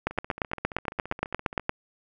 two click trains, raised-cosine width 0.5 ms, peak -23 / -9 dBFS, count 23 / 15, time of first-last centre 0.11-1.596 / 0.07-1.694 s, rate 14.8 / 8.62 Hz, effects none

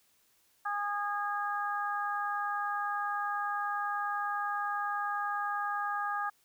harmonic tone, 410 Hz, G#4, 22 cents flat, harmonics 2 / 3 / 4, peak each -35 / -34 / -37 dBFS, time 0.65-6.3 s, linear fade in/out 10 ms, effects white hiss -69 dBFS RMS until 6.44 s

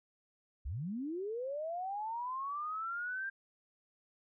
sine linear sweep, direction up, 51.91 to 1600 Hz, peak -36 dBFS, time 0.65-3.3 s, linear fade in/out 10 ms, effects none

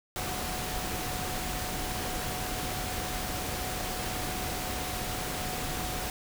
sine tone in noise, 735 Hz, F#5, 12 cents flat, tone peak -40 dBFS, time 0.16-6.1 s, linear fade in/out 0 ms, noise pink, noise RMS -34 dBFS, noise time 0.16-6.1 s, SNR -9 dB, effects none

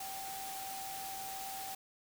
sine tone in noise, 775 Hz, G5, 20 cents flat, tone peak -43 dBFS, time 0-1.75 s, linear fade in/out 5 ms, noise white, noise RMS -45 dBFS, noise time 0-1.75 s, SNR -1 dB, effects none

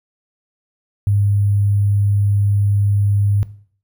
sine tone with sample-and-hold, 101.3 Hz, G#2, 43 cents flat, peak -12 dBFS, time 1.07-3.43 s, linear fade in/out 0 ms, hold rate 11025 Hz, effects noise-tail reverb RT60 0.5 s tail -17 dB re dry

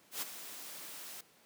white noise with ADSR envelope, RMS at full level -36 dBFS, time 0.11-1.21 s, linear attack 110 ms, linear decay 17 ms, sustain -11 dB, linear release 5 ms, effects pink hiss -64 dBFS RMS until 1.45 s + high-pass 200 Hz 12 dB/octave

